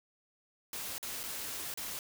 white noise with dropouts, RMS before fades -40 dBFS, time 0.73-1.99 s, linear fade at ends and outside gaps 1 ms, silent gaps 0.981-1.028 / 1.232-1.237 / 1.74-1.774 s, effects none

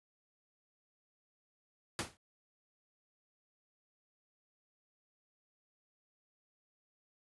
pink noise with exponential decay, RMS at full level -32 dBFS, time 1.99-2.17 s, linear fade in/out 1 ms, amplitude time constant 37 ms, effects high-pass 80 Hz 12 dB/octave + resampled to 24000 Hz

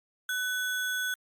sine tone with sample-and-hold, 1500 Hz, F#6, 23 cents sharp, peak -28 dBFS, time 0.29-1.14 s, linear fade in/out 2 ms, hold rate 4900 Hz, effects Opus 48 kbps

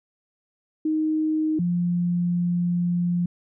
sine tone pair in turn, 311.8 / 174.99 Hz, D#4 / F3, +4 / +4 cents, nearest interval minor seventh, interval 1000 cents, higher first, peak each -20 dBFS, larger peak neither, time 0.85-1.59 / 1.59-3.26 s, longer second, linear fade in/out 5 ms, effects none

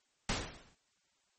pink noise with exponential decay, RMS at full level -30 dBFS, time 0.29-0.75 s, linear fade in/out 2 ms, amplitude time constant 100 ms, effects white hiss -75 dBFS RMS until 1.38 s + MP3 32 kbps

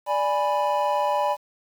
triangle chord, G# diminished, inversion second, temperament equal, 587.3 / 830.6 / 987.8 Hz, D5 / G#5 / B5, 0 / 0 / 0 cents, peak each -23 dBFS, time 0.06-1.37 s, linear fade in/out 50 ms, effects 8-bit

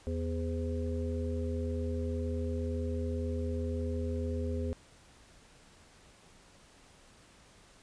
harmonic tone with a mistuned harmonic, 82.41 Hz, E2, in tune, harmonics 1 / 3 / 5 / 6, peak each -33 / -38 / -40 / -41 dBFS, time 0.07-4.73 s, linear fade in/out 0 ms, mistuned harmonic 6, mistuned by +67 cents, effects pink hiss -59 dBFS RMS until 7.82 s + resampled to 22050 Hz

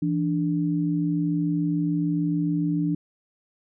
sine tone pair together, 166.81 / 293.7 Hz, E3 / D4, +21 / 0 cents, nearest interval minor seventh, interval 979 cents, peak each -24 dBFS, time 0.02-2.95 s, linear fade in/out 5 ms, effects none

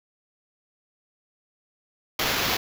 white noise with sample-and-hold, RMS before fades -25 dBFS, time 2.19-2.57 s, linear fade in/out 5 ms, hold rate 8820 Hz, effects none

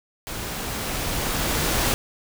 pink noise with level ramp, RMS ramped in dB -32 to -21 dBFS, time 0.27-1.94 s, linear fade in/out 0 ms, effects none

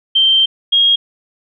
sine tone pair in turn, 3136 / 3264 Hz, G7 / G#7, 0 / -31 cents, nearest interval minor second, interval 69 cents, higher second, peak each -8 dBFS, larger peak neither, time 0.15-0.46 / 0.72-0.96 s, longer first, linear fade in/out 10 ms, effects none

